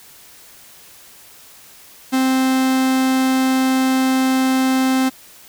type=tone; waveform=45% pulse; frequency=261.6 Hz; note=C4; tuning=in tune; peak=-14 dBFS; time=2.12-5.1 s; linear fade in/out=20 ms; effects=white hiss -44 dBFS RMS until 5.48 s